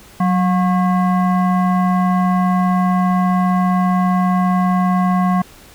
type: tone with frequency modulation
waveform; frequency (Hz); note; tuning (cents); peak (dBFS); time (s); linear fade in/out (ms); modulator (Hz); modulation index
sine; 185; F#3; 0; -12; 0.2-5.42; 5; 905; 0.78
effects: pink hiss -43 dBFS RMS until 5.74 s